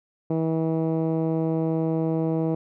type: tone with low-pass filter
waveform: 10% pulse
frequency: 161.4 Hz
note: E3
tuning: 36 cents flat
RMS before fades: -24 dBFS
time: 0.3-2.55 s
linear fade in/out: 5 ms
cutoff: 440 Hz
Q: 0.91
effects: none